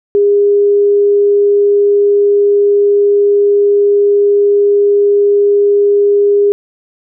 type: tone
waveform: sine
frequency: 406.8 Hz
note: G#4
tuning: 36 cents flat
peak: -6 dBFS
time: 0.15-6.52 s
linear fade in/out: 0 ms
effects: none